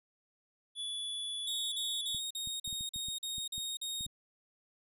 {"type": "tone", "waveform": "square", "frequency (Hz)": 3432, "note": "A7", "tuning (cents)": -44, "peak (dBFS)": -37, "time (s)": [0.75, 2.21], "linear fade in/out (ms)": 50}
{"type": "tone bursts", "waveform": "sawtooth", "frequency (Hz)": 3729, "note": "A#7", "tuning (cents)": 0, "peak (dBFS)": -33, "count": 9, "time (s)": [1.47, 4.064], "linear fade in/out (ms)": 5, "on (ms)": 250, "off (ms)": 43}
{"type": "clicks", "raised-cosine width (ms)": 5, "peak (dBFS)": -37, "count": 11, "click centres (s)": [2.147, 2.474, 2.677, 2.728, 2.809, 2.961, 3.085, 3.382, 3.58, 4.009, 4.064]}
{"effects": ["resampled to 32000 Hz"]}